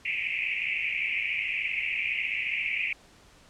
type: band-pass noise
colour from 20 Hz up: pink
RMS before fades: -30 dBFS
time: 0.05-2.93 s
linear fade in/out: 5 ms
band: 2100 to 2700 Hz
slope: 96 dB/octave
effects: pink hiss -56 dBFS RMS until 3.49 s + low-pass 8000 Hz 12 dB/octave